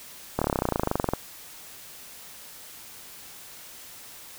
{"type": "slowing click train", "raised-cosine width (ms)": 1, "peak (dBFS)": -9, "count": 22, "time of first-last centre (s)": [0.39, 1.136], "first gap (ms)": 26, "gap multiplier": 1.03, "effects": ["white hiss -45 dBFS RMS until 4.38 s"]}